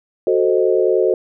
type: chord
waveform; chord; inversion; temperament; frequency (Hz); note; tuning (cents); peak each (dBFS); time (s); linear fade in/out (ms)
sine; F# diminished seventh; none; equal; 370 / 440 / 523.3 / 622.3; F#4 / A4 / C5 / Eb5; 0 / 0 / 0 / 0; -16 / -17 / -19 / -22; 0.27-1.14; 2
effects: none